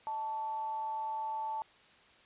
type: tone with amplitude modulation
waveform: sine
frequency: 880 Hz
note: A5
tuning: in tune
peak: -32 dBFS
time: 0.07-1.62 s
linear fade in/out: 0 ms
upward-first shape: sine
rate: 252 Hz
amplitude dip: 40%
effects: white hiss -61 dBFS RMS until 2.25 s + resampled to 8000 Hz